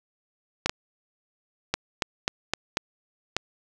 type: clicks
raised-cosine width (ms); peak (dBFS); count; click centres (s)
0.2; -6; 8; 0.66 / 0.695 / 1.74 / 2.022 / 2.279 / 2.536 / 2.771 / 3.366
effects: none